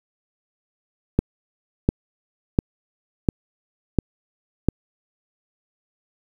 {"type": "click train", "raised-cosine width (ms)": 3, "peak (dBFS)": -3, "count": 6, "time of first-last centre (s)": [1.19, 4.687], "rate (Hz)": 1.43, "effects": ["7-bit"]}